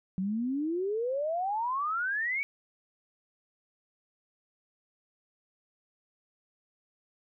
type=exponential sweep; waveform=sine; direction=up; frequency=182 to 2294 Hz; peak=-28 dBFS; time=0.18-2.43 s; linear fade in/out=0 ms; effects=none